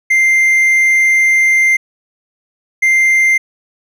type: tone pair in turn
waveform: triangle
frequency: 2093 / 2093 Hz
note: C7 / C7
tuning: 0 / 0 cents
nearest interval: unison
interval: 0 cents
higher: neither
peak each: -6 dBFS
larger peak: neither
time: 0.1-1.77 / 2.82-3.38 s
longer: first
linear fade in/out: 10 ms
effects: none